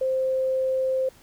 sine tone, 523.3 Hz, C5, in tune, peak -21 dBFS, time 0.01-1.09 s, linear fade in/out 5 ms, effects pink hiss -54 dBFS RMS until 1.22 s

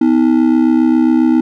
triangle ring-modulated tone, 283.8 Hz, C#4, 41 cents sharp, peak -3 dBFS, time 0.01-1.41 s, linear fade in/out 5 ms, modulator 33.7 Hz, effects none

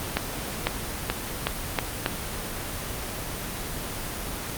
accelerating click train, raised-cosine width 0.3 ms, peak -6 dBFS, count 6, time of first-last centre 0.17-2.061 s, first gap 500 ms, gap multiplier 0.86, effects pink hiss -32 dBFS RMS until 4.57 s + Opus 24 kbps

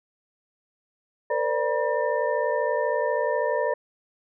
sine tone cluster, 458.7 / 511 / 587 / 962 / 1797 Hz, A#4 / C5 / D5 / B5 / A6, -28 / -41 / -1 / -46 / +36 cents, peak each -28 / -28 / -26 / -29 / -33 dBFS, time 1.3-3.74 s, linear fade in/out 5 ms, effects none

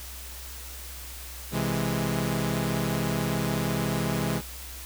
sawtooth chord, C augmented, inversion none, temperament equal, 130.81 / 164.81 / 207.7 Hz, C3 / E3 / G#3, 0 / 0 / 0 cents, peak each -26 dBFS, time 1.51-4.42 s, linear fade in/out 50 ms, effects added 63 Hz sine -41 dBFS peak until 4.85 s + white hiss -42 dBFS RMS until 4.85 s

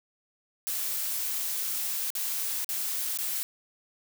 blue noise with dropouts, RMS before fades -31 dBFS, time 0.67-3.43 s, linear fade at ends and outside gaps 0 ms, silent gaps 2.103-2.152 / 2.645-2.691 / 3.174-3.187 s, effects none

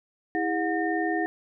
sine tone cluster, 325 / 406.1 / 727 / 1821 Hz, E4 / G#4 / F#5 / A#6, -24 / -39 / -31 / -41 cents, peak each -27 / -32 / -29 / -31 dBFS, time 0.35-1.26 s, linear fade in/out 0 ms, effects none

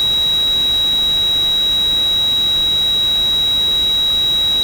sine tone in noise, 3850 Hz, B7, 45 cents flat, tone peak -12 dBFS, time 0-4.63 s, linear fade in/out 0 ms, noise pink, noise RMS -30 dBFS, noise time 0-4.63 s, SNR +15 dB, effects none

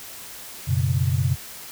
sine chord, F# suspended fourth, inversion none, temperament equal with one note detuned, 92.5 / 121.63 / 138.59 Hz, F#2 / B2 / C#3, 0 / -26 / 0 cents, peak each -23 dBFS, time 0.67-1.36 s, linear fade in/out 20 ms, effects white hiss -39 dBFS RMS until 1.71 s

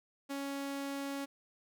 sawtooth tone, 278 Hz, C#4, 5 cents sharp, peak -33 dBFS, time 0.29-1.26 s, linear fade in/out 20 ms, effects none

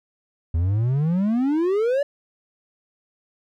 triangle exponential sweep, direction up, 78.8 to 587.3 Hz, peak -16 dBFS, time 0.54-2.03 s, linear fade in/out 5 ms, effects none

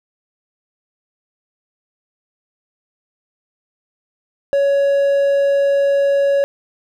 triangle tone, 559 Hz, C#5, 14 cents sharp, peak -10 dBFS, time 4.53-6.44 s, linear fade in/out 0 ms, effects none

